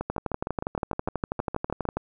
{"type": "two click trains", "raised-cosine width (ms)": 1, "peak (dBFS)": [-13, -15], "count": [24, 13], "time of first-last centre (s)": [[0.1, 1.97], [0.01, 1.853]], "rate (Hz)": [12.3, 6.51], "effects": []}